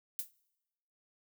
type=noise with exponential decay; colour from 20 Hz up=violet; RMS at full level=-33 dBFS; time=0.19-0.31 s; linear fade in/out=0 ms; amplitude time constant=25 ms; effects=noise-tail reverb RT60 1.0 s tail -24 dB re dry